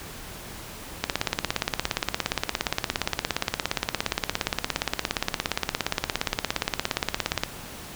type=click train; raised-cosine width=0.2 ms; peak=-5 dBFS; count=111; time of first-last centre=1.04-7.435 s; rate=17.2 Hz; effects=pink hiss -40 dBFS RMS until 7.95 s